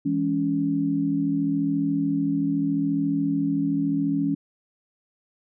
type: tone cluster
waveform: sine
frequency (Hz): 165.5 / 206.3 / 280.2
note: E3 / G#3 / C#4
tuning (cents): +7 / -11 / +19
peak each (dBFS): -28 / -30 / -22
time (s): 0.05-4.35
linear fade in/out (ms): 10
effects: none